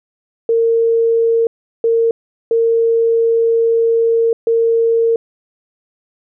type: tone bursts at uneven times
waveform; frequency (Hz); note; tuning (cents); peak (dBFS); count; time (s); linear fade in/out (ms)
sine; 458.5; A#4; -29; -10; 4; 0.49-1.47 / 1.84-2.11 / 2.51-4.33 / 4.47-5.16; 2
effects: none